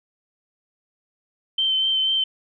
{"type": "tone with vibrato", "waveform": "sine", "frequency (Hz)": 3100, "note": "G7", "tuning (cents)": -20, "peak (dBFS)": -18, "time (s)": [1.58, 2.24], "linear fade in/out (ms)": 5, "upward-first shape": "sine", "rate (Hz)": 4.1, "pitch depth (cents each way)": 17, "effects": []}